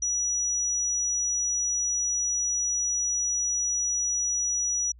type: tone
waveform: sine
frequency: 5850 Hz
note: F#8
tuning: 21 cents flat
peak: -24 dBFS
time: 0.02-4.92 s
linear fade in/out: 5 ms
effects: added 59 Hz sine -48 dBFS peak until 4.99 s